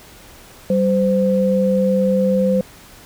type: tone pair together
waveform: sine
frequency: 192.91 / 515 Hz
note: G3 / C5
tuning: -27 / -28 cents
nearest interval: octave + perfect fourth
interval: 1699 cents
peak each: -16 dBFS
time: 0.7-2.61 s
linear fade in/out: 2 ms
effects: pink hiss -43 dBFS RMS until 3.05 s